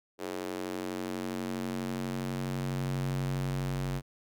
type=tone with high-pass filter sweep; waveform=square; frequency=46.11 Hz; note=F#1; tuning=5 cents flat; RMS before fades=-34 dBFS; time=0.18-4.02 s; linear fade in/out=50 ms; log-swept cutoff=390 to 95 Hz; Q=2.1; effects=none